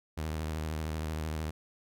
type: tone with vibrato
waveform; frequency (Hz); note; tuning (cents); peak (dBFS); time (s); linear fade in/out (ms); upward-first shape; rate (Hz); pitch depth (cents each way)
sawtooth; 78.2; D#2; +9; -29; 0.17-1.51; 10; triangle; 13; 69
effects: none